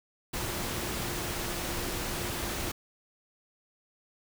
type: tone in noise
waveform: sine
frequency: 349.2 Hz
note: F4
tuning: in tune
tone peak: -43 dBFS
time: 0.33-2.72 s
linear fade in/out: 10 ms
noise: pink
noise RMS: -34 dBFS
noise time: 0.33-2.72 s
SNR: -12 dB
effects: none